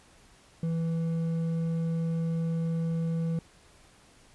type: tone with hard clipping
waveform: sine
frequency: 164.81 Hz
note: E3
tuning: in tune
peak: -28 dBFS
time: 0.63-3.39 s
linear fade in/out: 2 ms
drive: 5 dB
effects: pink hiss -58 dBFS RMS until 4.34 s + resampled to 24000 Hz